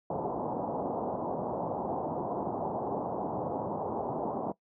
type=low-pass noise; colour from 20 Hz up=white; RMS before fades=-33 dBFS; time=0.1-4.52 s; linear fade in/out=5 ms; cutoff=920 Hz; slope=48 dB/octave; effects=noise-tail reverb RT60 0.1 s tail -19 dB re dry + high-pass 150 Hz 12 dB/octave